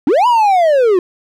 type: linear two-way sweep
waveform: triangle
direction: up then down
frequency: 243 to 998 to 346 Hz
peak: -6 dBFS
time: 0.07-0.99 s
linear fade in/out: 2 ms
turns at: 0.27 s
effects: none